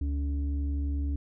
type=tone pair together; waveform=sine; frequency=71 / 284 Hz; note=C#2 / C#4; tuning=+42 / +42 cents; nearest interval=2 octaves; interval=2400 cents; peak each=-26 / -36 dBFS; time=0.01-1.16 s; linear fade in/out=5 ms; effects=tanh soft clip ceiling -22 dBFS

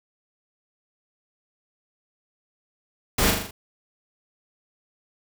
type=noise with echo; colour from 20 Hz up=pink; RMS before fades=-21 dBFS; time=3.18-3.31 s; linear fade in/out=5 ms; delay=40 ms; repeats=5; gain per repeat=-4 dB; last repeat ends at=3.51 s; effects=none

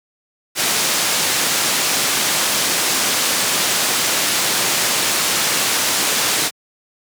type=low-pass noise; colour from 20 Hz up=white; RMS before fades=-18 dBFS; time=0.55-6.51 s; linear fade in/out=50 ms; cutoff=8500 Hz; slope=12 dB/octave; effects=high-pass 150 Hz 12 dB/octave

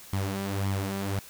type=tone with flanger; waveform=sawtooth; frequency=98 Hz; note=G2; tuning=in tune; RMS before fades=-30 dBFS; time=0.13-1.19 s; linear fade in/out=0 ms; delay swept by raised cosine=0.91 to 5.21 ms; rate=1.8 Hz; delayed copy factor=+0.6; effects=white hiss -48 dBFS RMS until 1.29 s

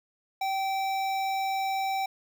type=tone with notch filter; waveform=square; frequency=774 Hz; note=G5; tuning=22 cents flat; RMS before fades=-29 dBFS; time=0.41-2.06 s; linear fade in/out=5 ms; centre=9700 Hz; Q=0.93; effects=none

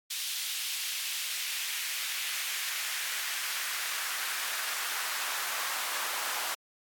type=noise with high-pass filter sweep; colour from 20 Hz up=pink; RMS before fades=-34 dBFS; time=0.1-6.55 s; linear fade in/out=10 ms; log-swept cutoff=3200 to 1000 Hz; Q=1.3; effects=AAC 64 kbps

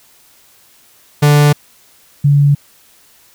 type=tone pair in turn; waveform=45% pulse / sine; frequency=146.83 / 143.06 Hz; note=D3 / D3; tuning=0 / -45 cents; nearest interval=unison; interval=45 cents; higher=first; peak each=-6 dBFS; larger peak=neither; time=1.22-1.53 / 2.24-2.55 s; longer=neither; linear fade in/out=10 ms; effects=white hiss -48 dBFS RMS until 3.34 s

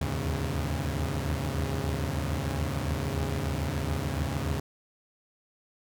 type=tone cluster; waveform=sawtooth; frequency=74.7 / 77.8 / 81.6 / 101.8 / 136.2 Hz; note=D2 / D#2 / E2 / G#2 / C#3; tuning=+30 / 0 / -17 / -34 / -30 cents; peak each=-29 / -36 / -31 / -32 / -29 dBFS; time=0.01-4.6 s; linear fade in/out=5 ms; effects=none

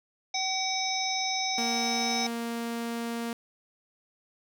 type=harmonic tone; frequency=759 Hz; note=F#5; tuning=44 cents sharp; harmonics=1 / 3 / 5 / 7 / 8; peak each=-32 / -34 / -35 / -32 / -36 dBFS; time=0.34-2.27 s; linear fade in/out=5 ms
type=tone; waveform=sawtooth; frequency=233.1 Hz; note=A#3; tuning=in tune; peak=-27 dBFS; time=1.58-3.33 s; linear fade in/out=2 ms
effects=none

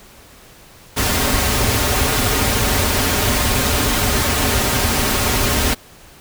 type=noise with comb filter; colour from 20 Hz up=pink; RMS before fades=-17 dBFS; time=0.96-5.75 s; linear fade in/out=20 ms; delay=6 ms; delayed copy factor=-0.6; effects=pink hiss -44 dBFS RMS until 6.2 s

